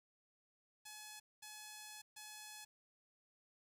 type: tone bursts at uneven times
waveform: 5% pulse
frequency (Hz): 851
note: G#5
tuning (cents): +42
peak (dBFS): -39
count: 3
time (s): 0.85-1.2 / 1.42-2.02 / 2.16-2.65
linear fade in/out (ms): 10
effects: 12-bit